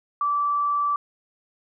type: tone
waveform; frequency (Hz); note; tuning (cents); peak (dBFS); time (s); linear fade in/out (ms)
sine; 1161; D6; -20; -20; 0.21-0.96; 2
effects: none